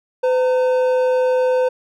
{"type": "tone pair together", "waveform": "triangle", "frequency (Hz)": [508, 915.9], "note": ["B4", "A#5"], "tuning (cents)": [49, -31], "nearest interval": "minor seventh", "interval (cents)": 1020, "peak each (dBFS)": [-12, -24], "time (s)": [0.23, 1.69], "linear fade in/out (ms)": 10, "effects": []}